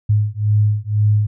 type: beating tone pair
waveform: sine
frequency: 104.3 / 106.3 Hz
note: G#2 / G#2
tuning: +8 / +41 cents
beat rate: 2 Hz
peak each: -16 dBFS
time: 0.09-1.27 s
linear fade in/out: 10 ms
effects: none

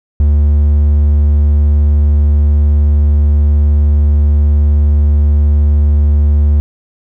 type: tone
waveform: triangle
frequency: 73.42 Hz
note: D2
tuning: in tune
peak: -4 dBFS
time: 0.2-6.6 s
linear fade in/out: 0 ms
effects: none

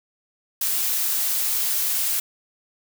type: noise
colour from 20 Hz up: blue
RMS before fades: -23 dBFS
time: 0.61-2.2 s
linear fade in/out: 5 ms
effects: none

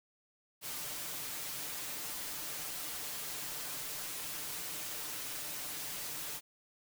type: noise with comb filter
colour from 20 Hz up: white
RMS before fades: -41 dBFS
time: 0.61-6.41 s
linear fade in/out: 50 ms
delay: 6.7 ms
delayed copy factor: +0.6
effects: none

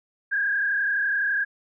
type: tone with frequency modulation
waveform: sine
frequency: 1623 Hz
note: G#6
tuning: 40 cents flat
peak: -21 dBFS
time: 0.31-1.45 s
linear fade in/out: 20 ms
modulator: 31.9 Hz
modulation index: 1.7
effects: none

